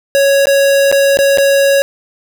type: tone with dropouts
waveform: square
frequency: 554.4 Hz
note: C#5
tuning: in tune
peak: -8 dBFS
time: 0.15-1.82 s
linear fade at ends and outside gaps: 0 ms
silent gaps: 0.456-0.47 / 0.915-0.925 / 1.171-1.189 / 1.374-1.383 s
effects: none